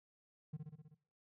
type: tone with echo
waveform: triangle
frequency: 151.6 Hz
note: D#3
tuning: 45 cents flat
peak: -37 dBFS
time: 0.53-0.57 s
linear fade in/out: 10 ms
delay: 63 ms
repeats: 6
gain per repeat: -3 dB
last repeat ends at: 0.948 s
effects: noise-tail reverb RT60 0.5 s tail -20 dB re dry + tanh soft clip ceiling -35 dBFS